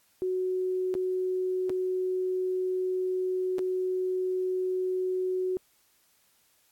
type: tone with dropouts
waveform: sine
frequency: 370 Hz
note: F#4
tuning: in tune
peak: -26 dBFS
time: 0.22-5.57 s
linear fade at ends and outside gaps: 0 ms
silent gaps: 0.941-0.951 / 1.695-1.701 / 3.584-3.591 s
effects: white hiss -66 dBFS RMS until 6.71 s + AAC 64 kbps